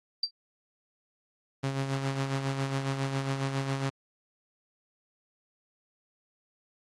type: tone with exponential decay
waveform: sine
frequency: 4684 Hz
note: D8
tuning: 5 cents flat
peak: -21 dBFS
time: 0.23-0.31 s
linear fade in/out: 5 ms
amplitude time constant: 16 ms
type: tone with tremolo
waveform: sawtooth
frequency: 136 Hz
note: C#3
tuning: 33 cents flat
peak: -23 dBFS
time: 1.63-3.9 s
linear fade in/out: 10 ms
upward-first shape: sine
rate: 7.3 Hz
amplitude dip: 50%
effects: low-pass 8000 Hz 12 dB/octave + AAC 32 kbps